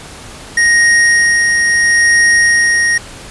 square tone with tremolo, 1871 Hz, A#6, 6 cents sharp, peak -7 dBFS, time 0.57-2.98 s, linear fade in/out 5 ms, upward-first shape sine, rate 0.75 Hz, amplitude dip 30%, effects pink hiss -32 dBFS RMS until 3.3 s + resampled to 24000 Hz

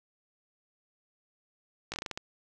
slowing click train, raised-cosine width 0.2 ms, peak -18 dBFS, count 8, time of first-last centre 1.92-2.175 s, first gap 18 ms, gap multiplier 1.23, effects 9-bit

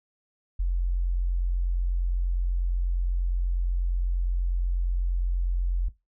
sine tone, 44.2 Hz, F1, 22 cents sharp, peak -22 dBFS, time 0.59-5.89 s, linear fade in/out 10 ms, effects noise-tail reverb RT60 0.2 s tail -17 dB re dry

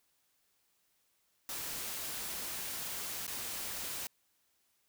white noise with dropouts, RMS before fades -40 dBFS, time 1.49-4.07 s, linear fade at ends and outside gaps 1 ms, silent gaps 3.267-3.278 s, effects white hiss -75 dBFS RMS until 4.88 s

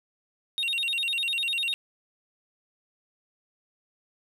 triangle tone with vibrato, 3202 Hz, G7, 36 cents sharp, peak -24 dBFS, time 0.58-1.74 s, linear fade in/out 0 ms, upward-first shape square, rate 10 Hz, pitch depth 260 cents each way, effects 11-bit

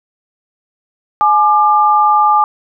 sine tone pair together, 845 / 1195 Hz, G#5 / D6, +30 / +30 cents, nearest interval tritone, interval 600 cents, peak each -10 dBFS, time 1.21-2.44 s, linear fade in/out 0 ms, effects none

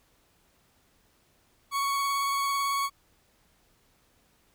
40% pulse tone with vibrato, 1114 Hz, C#6, 8 cents sharp, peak -25 dBFS, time 1.71-2.9 s, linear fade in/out 50 ms, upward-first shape sine, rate 18 Hz, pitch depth 15 cents each way, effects pink hiss -66 dBFS RMS until 4.54 s

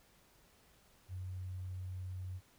sine tone with sample-and-hold, 92.3 Hz, F#2, 4 cents flat, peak -40 dBFS, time 1.08-2.41 s, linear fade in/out 50 ms, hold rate 11025 Hz, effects pink hiss -67 dBFS RMS until 2.58 s

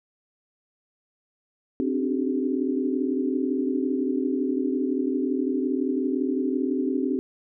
sine tone cluster, 262.7 / 288.3 / 300.5 / 378.5 / 418.8 Hz, C4 / D4 / D4 / F#4 / G#4, +7 / -32 / +40 / +39 / +15 cents, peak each -25 / -32 / -30 / -29 / -34 dBFS, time 1.8-7.19 s, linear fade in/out 0 ms, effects none

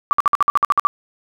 sine tone bursts, 1161 Hz, D6, 20 cents flat, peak -10 dBFS, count 11, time 0.11-0.87 s, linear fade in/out 0 ms, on 20 ms, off 54 ms, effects none

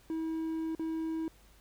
triangle tone with dropouts, 322.1 Hz, E4, 40 cents flat, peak -30 dBFS, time 0.1-1.28 s, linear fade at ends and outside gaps 1 ms, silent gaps 0.75-0.795 s, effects added 50 Hz sine -60 dBFS peak until 1.6 s + pink hiss -63 dBFS RMS until 1.6 s

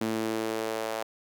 sawtooth tone with high-pass filter sweep, 111 Hz, A2, 16 cents sharp, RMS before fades -31 dBFS, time 0.01-1.03 s, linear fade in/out 5 ms, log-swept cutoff 250 to 620 Hz, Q 2.2, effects none

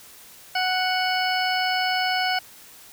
harmonic tone, 740 Hz, F#5, in tune, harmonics 1 / 2 / 3 / 4 / 6 / 7, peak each -24 / -27 / -29 / -30 / -32 / -32 dBFS, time 0.55-2.39 s, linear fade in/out 5 ms, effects white hiss -47 dBFS RMS until 2.92 s

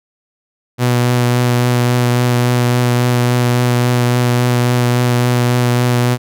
sawtooth tone with vibrato, 122.5 Hz, B2, 14 cents flat, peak -7 dBFS, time 0.78-6.18 s, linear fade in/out 50 ms, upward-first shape triangle, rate 3.6 Hz, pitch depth 16 cents each way, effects none

